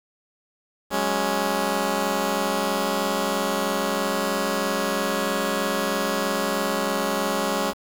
10% pulse chord, F# suspended second, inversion none, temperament just, 185 / 208.1 / 277.5 Hz, F#3 / G#3 / C#4, 0 / +4 / +2 cents, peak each -21 / -17 / -19 dBFS, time 0.9-7.74 s, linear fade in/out 50 ms, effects 7-bit

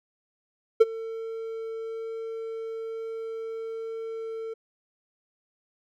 triangle tone with ADSR envelope, 450.1 Hz, A4, 39 cents sharp, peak -8 dBFS, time 0.8-4.54 s, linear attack 13 ms, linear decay 29 ms, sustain -22 dB, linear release 10 ms, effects none

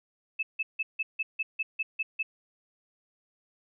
sine tone bursts, 2614 Hz, E7, 15 cents flat, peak -26 dBFS, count 10, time 0.39-2.23 s, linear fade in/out 10 ms, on 40 ms, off 160 ms, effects none

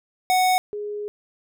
square / sine tone pair in turn, 740 / 415.3 Hz, F#5 / G#4, 0 / 0 cents, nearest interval minor seventh, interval 1000 cents, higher first, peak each -17 / -27 dBFS, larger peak first, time 0.3-0.58 / 0.73-1.08 s, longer second, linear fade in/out 0 ms, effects none

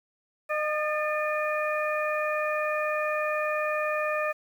harmonic tone with a mistuned harmonic, 610 Hz, D#5, 34 cents flat, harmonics 1 / 2 / 3 / 4, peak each -28 / -31 / -33 / -34 dBFS, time 0.49-4.33 s, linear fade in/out 20 ms, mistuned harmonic 3, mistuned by -44 cents, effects 9-bit

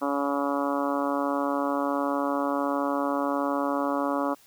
harmonic tone, 141.4 Hz, C#3, 35 cents sharp, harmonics 2 / 3 / 4 / 5 / 6 / 7 / 8 / 9 / 10, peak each -28 / -38 / -30 / -35 / -35 / -34 / -33 / -36 / -42 dBFS, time 0.01-4.35 s, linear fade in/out 20 ms, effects white hiss -57 dBFS RMS until 4.46 s

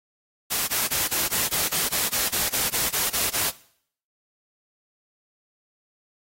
white noise bursts, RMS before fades -24 dBFS, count 15, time 0.5-3.508 s, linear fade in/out 20 ms, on 180 ms, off 22 ms, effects noise-tail reverb RT60 0.6 s tail -19 dB re dry + AAC 48 kbps

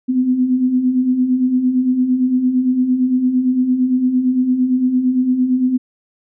sine beating tone pair, 246.9 / 255.7 Hz, B3 / C4, 0 / -40 cents, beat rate 8.8 Hz, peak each -21 / -13 dBFS, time 0.08-5.78 s, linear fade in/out 20 ms, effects none

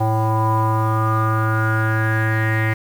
square tone with low-pass filter sweep, 110.1 Hz, A2, 2 cents sharp, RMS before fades -18 dBFS, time 0-2.74 s, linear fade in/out 10 ms, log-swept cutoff 840 to 2000 Hz, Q 8, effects 7-bit

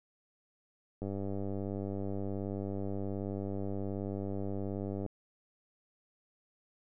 click train, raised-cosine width 2 ms, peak -25 dBFS, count 400, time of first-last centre 1.02-5.063 s, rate 98.7 Hz, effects none

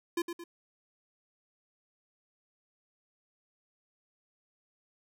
square tone with echo, 342.2 Hz, F4, 35 cents flat, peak -29 dBFS, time 0.17-0.22 s, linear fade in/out 5 ms, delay 110 ms, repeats 2, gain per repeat -7 dB, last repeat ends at 0.44 s, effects none

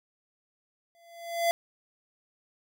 square tone with exponential growth, 680 Hz, F5, 46 cents flat, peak -21 dBFS, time 0.95-1.51 s, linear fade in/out 0 ms, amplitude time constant 120 ms, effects none

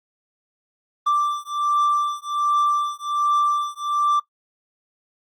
triangle beating tone pair, 1174.7 / 1176 Hz, D6 / D6, 0 / +2 cents, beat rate 1.3 Hz, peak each -20 dBFS, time 1.06-4.2 s, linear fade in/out 10 ms, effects noise-tail reverb RT60 0.1 s tail -18 dB re dry + Opus 24 kbps

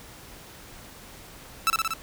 sawtooth tone with echo, 1318.5 Hz, E6, in tune, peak -15 dBFS, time 1.67-1.7 s, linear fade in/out 0 ms, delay 59 ms, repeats 4, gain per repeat -2 dB, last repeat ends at 1.936 s, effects pink hiss -46 dBFS RMS until 2.02 s

